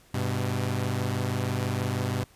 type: tone pair together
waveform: sawtooth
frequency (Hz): 99.8 / 126.01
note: G2 / B2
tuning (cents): +32 / +35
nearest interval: major third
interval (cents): 403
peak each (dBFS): -25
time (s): 0.14-2.24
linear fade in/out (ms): 5
effects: pink hiss -58 dBFS RMS until 2.35 s + resampled to 32000 Hz